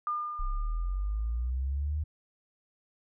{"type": "tone with exponential decay", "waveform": "sine", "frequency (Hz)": 1207, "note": "D6", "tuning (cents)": 47, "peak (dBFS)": -27, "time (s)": [0.07, 1.5], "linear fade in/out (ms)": 1, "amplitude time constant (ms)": 310}
{"type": "linear sweep", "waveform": "sine", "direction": "up", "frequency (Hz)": [30.87, 77.78], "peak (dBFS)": -28, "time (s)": [0.39, 2.04], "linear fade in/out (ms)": 10}
{"effects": []}